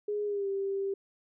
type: tone with pitch glide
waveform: sine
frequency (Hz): 415.3 to 392.7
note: G#4 to G4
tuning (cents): 0 to +3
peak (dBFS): -29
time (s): 0.08-0.94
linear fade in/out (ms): 5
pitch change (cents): -97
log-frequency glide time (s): 0.25-0.48
effects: none